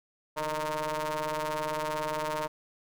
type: ring-modulated tone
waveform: sawtooth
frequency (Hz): 155.56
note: D#3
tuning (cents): 0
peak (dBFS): -23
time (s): 0.36-2.48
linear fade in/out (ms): 20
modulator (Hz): 769
effects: none